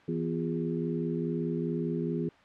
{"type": "harmonic tone with a mistuned harmonic", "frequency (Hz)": 82.41, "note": "E2", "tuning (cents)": 0, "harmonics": [2, 3, 4, 5], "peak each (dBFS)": [-32, -34, -35, -36], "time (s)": [0.08, 2.29], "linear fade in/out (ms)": 5, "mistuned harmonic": 4, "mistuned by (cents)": 90, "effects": ["white hiss -56 dBFS RMS until 2.44 s", "low-pass 2000 Hz 12 dB/octave"]}